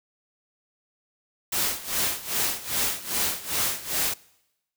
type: noise with tremolo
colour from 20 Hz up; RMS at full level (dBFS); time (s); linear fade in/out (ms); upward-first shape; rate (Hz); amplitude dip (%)
white; -24; 1.52-4.14; 5; sine; 2.5; 85
effects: noise-tail reverb RT60 0.9 s tail -23 dB re dry